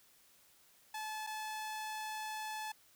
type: tone with dropouts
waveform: sawtooth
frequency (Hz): 864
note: A5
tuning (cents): -32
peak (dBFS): -36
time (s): 0.94-2.72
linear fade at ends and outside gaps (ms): 5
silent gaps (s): 1.267-1.271
effects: white hiss -66 dBFS RMS until 2.95 s